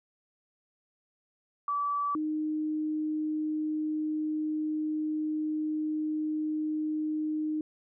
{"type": "tone pair in turn", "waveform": "sine", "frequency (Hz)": [1153, 308], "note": ["D6", "D#4"], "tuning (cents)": [-32, -17], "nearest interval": "octave + major seventh", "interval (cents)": 2285, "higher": "first", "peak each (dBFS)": [-27, -28], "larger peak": "first", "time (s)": [[1.68, 2.15], [2.15, 7.61]], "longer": "second", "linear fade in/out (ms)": 2, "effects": []}